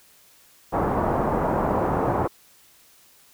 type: low-pass noise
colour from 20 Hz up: white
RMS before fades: -23 dBFS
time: 0.72-2.28 s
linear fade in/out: 20 ms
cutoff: 980 Hz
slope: 24 dB/octave
effects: white hiss -55 dBFS RMS until 3.33 s